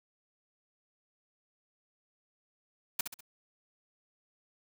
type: noise with echo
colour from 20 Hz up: white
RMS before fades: -30 dBFS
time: 2.99-3.01 s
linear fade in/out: 5 ms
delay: 66 ms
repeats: 3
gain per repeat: -7 dB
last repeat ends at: 3.208 s
effects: none